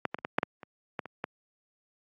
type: clicks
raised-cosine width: 0.5 ms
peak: -12 / -15 / -27 / -16 / -8 / -11 / -27 / -16 / -25 / -16 dBFS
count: 10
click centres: 0.053 / 0.145 / 0.187 / 0.249 / 0.385 / 0.431 / 0.632 / 0.992 / 1.057 / 1.241 s
effects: high-pass 150 Hz 12 dB/octave + AAC 32 kbps